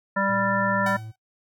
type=harmonic tone; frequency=196.6 Hz; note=G3; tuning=5 cents sharp; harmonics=1 / 3 / 5 / 7 / 9; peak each=-27 / -27 / -27 / -27 / -27 dBFS; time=0.16-0.97 s; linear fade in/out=10 ms
type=tone with pitch glide; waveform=triangle; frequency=113.9 to 110.47 Hz; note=A#2 to A2; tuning=-40 to +7 cents; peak=-33 dBFS; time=0.28-1.12 s; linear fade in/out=20 ms; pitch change=-53 cents; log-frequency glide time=0.7-0.77 s
type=tone with exponential decay; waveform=sawtooth; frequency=758 Hz; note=F#5; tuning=42 cents sharp; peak=-24 dBFS; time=0.86-1.16 s; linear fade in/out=5 ms; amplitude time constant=64 ms
effects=noise-tail reverb RT60 0.1 s tail -19 dB re dry